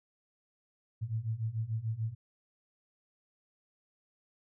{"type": "beating tone pair", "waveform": "sine", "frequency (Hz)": [108, 114.8], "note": ["A2", "A#2"], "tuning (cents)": [-32, -26], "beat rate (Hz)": 6.8, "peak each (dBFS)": [-36, -34], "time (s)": [1.01, 2.15], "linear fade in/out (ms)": 20, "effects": []}